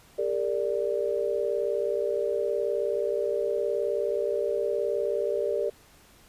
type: tone cluster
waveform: sine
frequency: 401.8 / 460.9 / 587 Hz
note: G4 / A#4 / D5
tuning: +43 / -20 / -1 cents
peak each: -29 dBFS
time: 0.18-5.7 s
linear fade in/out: 10 ms
effects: pink hiss -56 dBFS RMS until 6.28 s + resampled to 32000 Hz